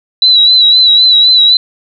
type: tone with vibrato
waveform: sine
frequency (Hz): 3951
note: B7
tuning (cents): 0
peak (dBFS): -3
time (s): 0.22-1.57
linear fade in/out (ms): 2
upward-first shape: sine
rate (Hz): 3.9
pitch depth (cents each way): 49
effects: none